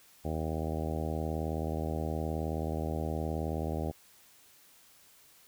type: harmonic tone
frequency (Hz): 79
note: D#2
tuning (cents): +27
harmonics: 1 / 2 / 3 / 4 / 5 / 6 / 7 / 8 / 9 / 10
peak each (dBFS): -35 / -38 / -40 / -41 / -42 / -43 / -43 / -44 / -45 / -45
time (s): 0.24-3.92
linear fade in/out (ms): 20
effects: white hiss -60 dBFS RMS until 5.47 s